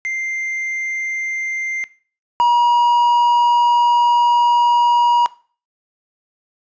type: tone pair in turn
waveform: triangle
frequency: 2093 / 956.9 Hz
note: C7 / A#5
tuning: 0 / +45 cents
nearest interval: octave + major second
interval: 1355 cents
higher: first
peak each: -18 / -8 dBFS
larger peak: second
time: 0.05-1.84 / 2.4-5.26 s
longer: second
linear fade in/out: 0 ms
effects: noise-tail reverb RT60 0.4 s tail -19 dB re dry + resampled to 16000 Hz